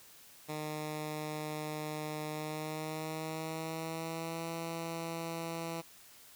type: tone with pitch glide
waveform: 10% pulse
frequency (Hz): 152.9 to 165.78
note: D#3 to E3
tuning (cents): -30 to +10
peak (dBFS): -29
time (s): 0.48-5.82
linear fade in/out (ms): 20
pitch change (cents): +140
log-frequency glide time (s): 2.28-4.5
effects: white hiss -57 dBFS RMS until 6.35 s